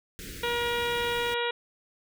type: band-stop noise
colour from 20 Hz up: pink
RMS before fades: -41 dBFS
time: 0.19-1.34 s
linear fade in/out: 0 ms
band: 480 to 1500 Hz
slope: 48 dB/octave
type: harmonic tone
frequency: 476.3 Hz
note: A#4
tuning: 37 cents sharp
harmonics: 1 / 2 / 3 / 4 / 5 / 6 / 7 / 8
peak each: -30 / -33 / -35 / -36 / -37 / -38 / -38 / -39 dBFS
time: 0.43-1.51 s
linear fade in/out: 5 ms
effects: none